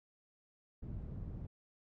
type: low-pass noise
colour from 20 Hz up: white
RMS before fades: -44 dBFS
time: 0.82-1.47 s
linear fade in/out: 10 ms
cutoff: 120 Hz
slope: 12 dB/octave
effects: none